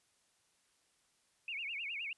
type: tone with vibrato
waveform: sine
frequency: 2484 Hz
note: D#7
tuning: 3 cents flat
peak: -38 dBFS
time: 1.48-2.13 s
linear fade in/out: 2 ms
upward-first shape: sine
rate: 9.6 Hz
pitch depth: 230 cents each way
effects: white hiss -74 dBFS RMS until 2.17 s + resampled to 24000 Hz